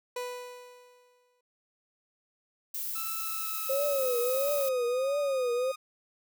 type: tone with exponential decay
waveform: 30% pulse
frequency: 493.9 Hz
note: B4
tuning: in tune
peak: -29 dBFS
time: 0.16-1.41 s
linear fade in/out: 5 ms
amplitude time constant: 270 ms
type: noise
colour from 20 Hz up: violet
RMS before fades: -35 dBFS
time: 2.74-4.69 s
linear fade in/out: 5 ms
type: tone with pitch glide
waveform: sawtooth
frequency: 1318.5 to 1237.3 Hz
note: E6 to D#6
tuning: 0 to -10 cents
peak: -35 dBFS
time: 2.95-5.76 s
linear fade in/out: 10 ms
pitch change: -110 cents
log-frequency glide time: 3.13-4.95 s
type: tone with vibrato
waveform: sine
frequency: 527 Hz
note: C5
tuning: 12 cents sharp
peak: -26 dBFS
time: 3.69-5.72 s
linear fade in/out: 10 ms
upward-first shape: triangle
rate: 1.5 Hz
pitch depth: 190 cents each way
effects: none